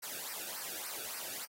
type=noise with flanger; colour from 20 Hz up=white; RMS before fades=-42 dBFS; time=0.02-1.46 s; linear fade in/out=20 ms; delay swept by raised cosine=0.28 to 1 ms; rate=3.5 Hz; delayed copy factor=-0.95; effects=AAC 48 kbps